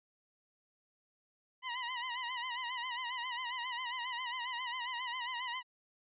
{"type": "tone with vibrato", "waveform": "15% pulse", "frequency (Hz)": 986, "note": "B5", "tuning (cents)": -3, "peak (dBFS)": -30, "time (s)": [1.62, 5.63], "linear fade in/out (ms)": 50, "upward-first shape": "sine", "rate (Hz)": 7.4, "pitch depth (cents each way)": 90, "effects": ["resampled to 8000 Hz"]}